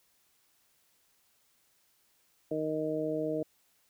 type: harmonic tone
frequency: 155.56 Hz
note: D#3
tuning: in tune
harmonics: 1 / 2 / 3 / 4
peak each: -42 / -34 / -34 / -35 dBFS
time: 2.51-3.43 s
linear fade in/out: 5 ms
effects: white hiss -70 dBFS RMS until 3.89 s